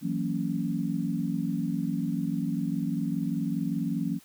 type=chord; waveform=sine; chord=F# dominant seventh; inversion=third; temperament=equal with one note detuned; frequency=164.81 / 185 / 230 / 277.2 Hz; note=E3 / F#3 / A#3 / C#4; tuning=0 / 0 / -23 / 0 cents; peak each=-32 dBFS; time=0.01-4.2 s; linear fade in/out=50 ms; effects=white hiss -57 dBFS RMS until 4.24 s